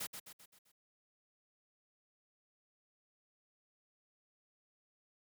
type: noise with echo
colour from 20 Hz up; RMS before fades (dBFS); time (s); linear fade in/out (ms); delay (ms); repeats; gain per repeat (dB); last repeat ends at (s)
white; -41; 0-0.07; 10; 130; 5; -6; 0.72
effects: high-pass 80 Hz 12 dB/octave